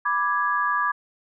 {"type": "chord", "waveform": "sine", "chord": "G# diminished", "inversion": "first", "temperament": "equal", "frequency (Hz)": [987.8, 1174.7, 1661.2], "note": ["B5", "D6", "G#6"], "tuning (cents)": [0, 0, 0], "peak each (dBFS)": [-27, -23, -25], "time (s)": [0.05, 0.92], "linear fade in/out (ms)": 10, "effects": []}